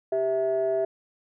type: tone pair together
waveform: sine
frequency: 392 / 654.9 Hz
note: G4 / E5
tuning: 0 / -11 cents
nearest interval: major sixth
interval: 889 cents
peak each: -25 / -23 dBFS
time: 0.12-0.85 s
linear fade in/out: 5 ms
effects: tanh soft clip ceiling -17 dBFS